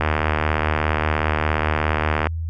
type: click train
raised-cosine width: 0.5 ms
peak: -4 dBFS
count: 175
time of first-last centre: 0.01-2.27 s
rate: 77 Hz
effects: added 82 Hz sine -23 dBFS peak until 2.49 s